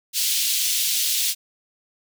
pink high-pass noise, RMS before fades -22 dBFS, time 0.13-1.35 s, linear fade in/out 50 ms, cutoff 3100 Hz, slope 24 dB/octave, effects none

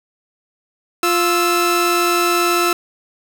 sawtooth tone pair together, 349.2 / 1318.5 Hz, F4 / E6, 0 / 0 cents, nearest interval octave + major seventh, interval 2300 cents, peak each -13 dBFS, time 1.03-2.73 s, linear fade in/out 2 ms, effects none

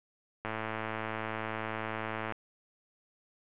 click train, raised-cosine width 0.5 ms, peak -20 dBFS, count 207, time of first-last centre 0.45-2.323 s, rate 110 Hz, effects resampled to 8000 Hz + 10-bit

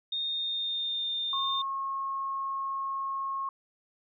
sine tone with pitch glide, 3676 to 3619 Hz, A#7 to A7, -25 to +48 cents, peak -29 dBFS, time 0.12-1.62 s, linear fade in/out 5 ms, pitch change -27 cents, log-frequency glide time 0.25-1.1 s
sine tone, 1086 Hz, C#6, 36 cents flat, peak -30 dBFS, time 1.33-3.49 s, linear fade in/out 2 ms
effects none

